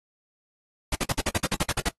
pink noise bursts, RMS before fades -25 dBFS, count 12, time 0.92-1.888 s, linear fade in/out 5 ms, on 33 ms, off 52 ms, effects noise-tail reverb RT60 0.1 s tail -22 dB re dry + AAC 32 kbps

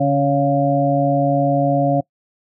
harmonic tone with a mistuned harmonic, 140 Hz, C#3, 18 cents sharp, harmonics 1 / 2 / 4 / 5, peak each -19 / -19 / -19 / -19 dBFS, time 0-2.01 s, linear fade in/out 10 ms, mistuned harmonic 1, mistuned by +37 cents, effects noise-tail reverb RT60 0.1 s tail -23 dB re dry

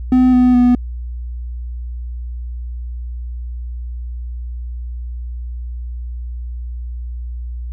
triangle tone with pitch steps, 254.2 / 250.1 / 246.1 Hz, C4 / B3 / B3, -50 / +22 / -6 cents, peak -6 dBFS, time 0.12-0.75 s, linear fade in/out 2 ms, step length 210 ms, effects added 60 Hz sine -23 dBFS peak until 7.72 s

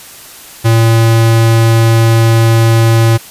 square tone, 114 Hz, A#2, 38 cents flat, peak -6 dBFS, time 0.64-3.18 s, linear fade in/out 20 ms, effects white hiss -33 dBFS RMS until 3.3 s + resampled to 32000 Hz

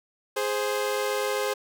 sawtooth tone pair together, 415.3 / 523.2 Hz, G#4 / C5, 0 / 0 cents, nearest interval major third, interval 400 cents, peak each -24 dBFS, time 0.36-1.54 s, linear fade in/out 10 ms, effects none

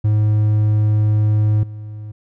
triangle tone with level steps, 106.4 Hz, G#2, 42 cents sharp, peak -10 / -26 dBFS, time 0.04-2.12 s, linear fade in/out 10 ms, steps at 1.63 s, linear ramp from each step 2 ms, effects none

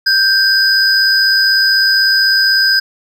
triangle tone pair together, 1568 / 4978 Hz, G6 / D#8, 0 / 0 cents, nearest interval octave + minor sixth, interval 2000 cents, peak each -10 dBFS, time 0.06-2.8 s, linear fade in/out 10 ms, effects none

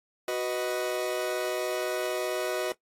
40% pulse chord, B major, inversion second, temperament equal, 370 / 493.9 / 622.3 Hz, F#4 / B4 / D#5, 0 / 0 / 0 cents, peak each -31 / -33 / -31 dBFS, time 0.28-2.72 s, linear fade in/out 2 ms, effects noise-tail reverb RT60 0.1 s tail -19 dB re dry + AAC 48 kbps

